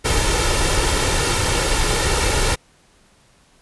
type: noise with comb filter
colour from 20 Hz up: pink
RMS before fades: -18 dBFS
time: 0.04-2.56 s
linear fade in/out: 20 ms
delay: 2.2 ms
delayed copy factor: +0.55
effects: pink hiss -55 dBFS RMS until 3.61 s + resampled to 24000 Hz